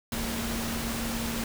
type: tone in noise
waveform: sine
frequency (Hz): 230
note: A#3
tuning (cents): -23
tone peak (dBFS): -33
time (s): 0.12-1.44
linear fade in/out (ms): 2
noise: pink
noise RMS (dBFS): -33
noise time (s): 0.12-1.44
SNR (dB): -3
effects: none